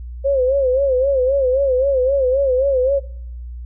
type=tone with vibrato; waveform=sine; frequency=530 Hz; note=C5; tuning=22 cents sharp; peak=-13 dBFS; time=0.24-3 s; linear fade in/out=20 ms; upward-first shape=sine; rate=3.8 Hz; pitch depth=100 cents each way; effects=noise-tail reverb RT60 0.7 s tail -22 dB re dry + added 60 Hz sine -28 dBFS peak until 3.65 s